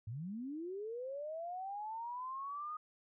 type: linear sweep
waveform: sine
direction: up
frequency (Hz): 99.4 to 1244.5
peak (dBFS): -40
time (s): 0.07-2.77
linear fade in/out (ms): 5
effects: none